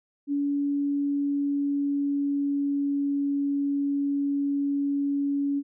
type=tone with pitch glide; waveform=sine; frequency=284.6 to 282.1 Hz; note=C#4 to C#4; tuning=+46 to +30 cents; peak=-23 dBFS; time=0.27-5.63 s; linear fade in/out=50 ms; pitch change=-16 cents; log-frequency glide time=0.4-3.33 s; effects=none